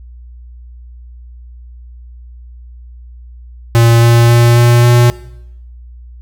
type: tone with pitch steps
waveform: square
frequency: 116.54 / 117.55 / 118.58 / 119.61 / 120.65 Hz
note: A#2 / A#2 / A#2 / A#2 / B2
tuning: 0 / +15 / +30 / +45 / -40 cents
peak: -6 dBFS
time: 3.75-5.1 s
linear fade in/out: 0 ms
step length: 270 ms
effects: noise-tail reverb RT60 0.8 s tail -19 dB re dry + added 60 Hz sine -31 dBFS peak until 6.21 s